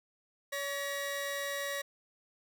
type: tone pair together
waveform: sawtooth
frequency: 565 / 1911.4 Hz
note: C#5 / A#6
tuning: +33 / +43 cents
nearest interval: octave + major sixth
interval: 2110 cents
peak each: -33 / -34 dBFS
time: 0.52-1.82 s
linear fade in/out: 10 ms
effects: none